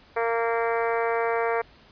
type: harmonic tone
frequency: 230.6 Hz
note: A#3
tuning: 19 cents flat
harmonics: 2 / 3 / 4 / 5 / 6 / 7 / 8 / 9 / 10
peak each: -25 / -29 / -31 / -33 / -35 / -36 / -37 / -38 / -39 dBFS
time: 0.16-1.62 s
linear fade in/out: 10 ms
effects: pink hiss -54 dBFS RMS until 1.91 s + resampled to 11025 Hz